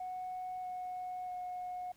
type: tone with pitch steps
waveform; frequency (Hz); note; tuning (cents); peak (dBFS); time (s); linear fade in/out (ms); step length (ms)
sine; 737 / 731.5 / 726; F#5 / F#5 / F#5; -7 / -20 / -33; -37; 0-1.92; 5; 640
effects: tanh soft clip ceiling -35 dBFS + pink hiss -67 dBFS RMS until 1.96 s